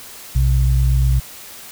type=tone pair together; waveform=sine; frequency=60.9 / 129.34 Hz; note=B1 / C3; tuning=-24 / -20 cents; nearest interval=octave + minor second; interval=1304 cents; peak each=-13 / -17 dBFS; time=0.35-1.2 s; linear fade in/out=10 ms; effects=white hiss -37 dBFS RMS until 1.71 s